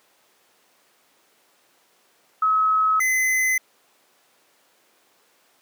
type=tone pair in turn; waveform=sine / square; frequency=1283 / 2037 Hz; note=E6 / C7; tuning=-47 / -47 cents; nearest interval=minor sixth; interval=800 cents; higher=second; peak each=-16 / -19 dBFS; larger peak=first; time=2.42-3 / 3-3.58 s; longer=neither; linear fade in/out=5 ms; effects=pink hiss -60 dBFS RMS until 5.61 s + high-pass 400 Hz 12 dB/octave